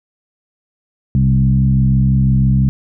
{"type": "tone with frequency modulation", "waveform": "sine", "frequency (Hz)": 131, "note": "C3", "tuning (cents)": 2, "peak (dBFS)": -9, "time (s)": [1.15, 2.69], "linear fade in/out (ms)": 0, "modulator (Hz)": 66, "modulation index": 1, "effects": []}